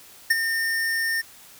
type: tone with ADSR envelope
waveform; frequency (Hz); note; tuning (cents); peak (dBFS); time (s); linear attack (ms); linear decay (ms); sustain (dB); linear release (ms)
square; 1818; A#6; -44; -14; 0.3-1.22; 9; 24; -9; 18
effects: white hiss -48 dBFS RMS until 1.59 s